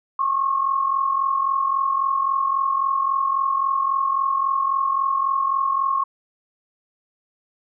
sine tone pair together, 1082 / 1125.7 Hz, C#6 / C#6, -42 / +26 cents, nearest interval minor second, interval 68 cents, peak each -19 / -25 dBFS, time 0.19-6.04 s, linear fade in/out 5 ms, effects none

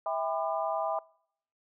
harmonic tone with a mistuned harmonic, 200 Hz, G3, 35 cents sharp, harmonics 3 / 4 / 5 / 6, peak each -32 / -34 / -36 / -38 dBFS, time 0.06-0.99 s, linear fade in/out 2 ms, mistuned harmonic 3, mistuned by +140 cents, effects noise-tail reverb RT60 0.7 s tail -25 dB re dry

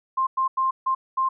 sine tone bursts at uneven times, 1054 Hz, C6, 12 cents sharp, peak -19 dBFS, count 5, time 0.17-0.27 / 0.37-0.48 / 0.57-0.71 / 0.86-0.95 / 1.17-1.29 s, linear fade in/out 10 ms, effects none

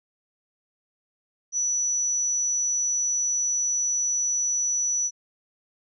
sine tone, 5920 Hz, F#8, in tune, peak -22 dBFS, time 1.52-5.11 s, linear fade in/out 50 ms, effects none

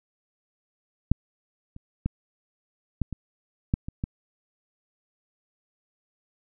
clicks, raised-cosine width 5 ms, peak -6 / -29 / -13 / -13 / -20 / -9 / -21 / -15 dBFS, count 8, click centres 1.116 / 1.764 / 2.06 / 3.017 / 3.127 / 3.739 / 3.885 / 4.039 s, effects none

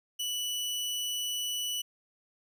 sawtooth tone, 2960 Hz, F#7, in tune, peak -28 dBFS, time 0.19-1.82 s, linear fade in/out 10 ms, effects none

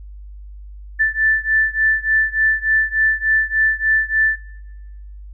sine beating tone pair, 1760 / 1763.4 Hz, A6 / A6, 0 / +3 cents, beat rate 3.4 Hz, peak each -16 / -18 dBFS, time 0.99-4.37 s, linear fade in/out 20 ms, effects noise-tail reverb RT60 1.0 s tail -19 dB re dry + added 50 Hz sine -33 dBFS peak until 5.33 s

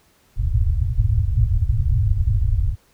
white low-pass noise, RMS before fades -18 dBFS, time 0.36-2.76 s, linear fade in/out 50 ms, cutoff 120 Hz, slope 96 dB/octave, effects pink hiss -58 dBFS RMS until 2.93 s

